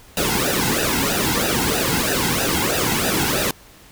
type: noise with flanger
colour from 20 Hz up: pink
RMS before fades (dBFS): -20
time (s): 0.17-3.51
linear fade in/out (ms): 2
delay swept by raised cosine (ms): 0.91 to 1.73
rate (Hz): 3.1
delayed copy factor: -0.8
effects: pink hiss -47 dBFS RMS until 3.91 s